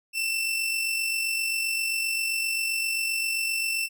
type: tone with amplitude modulation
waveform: sawtooth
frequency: 2680 Hz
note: E7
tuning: 28 cents sharp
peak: -20 dBFS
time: 0.13-3.89 s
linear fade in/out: 50 ms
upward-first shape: sine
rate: 47.6 Hz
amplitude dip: 40%
effects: none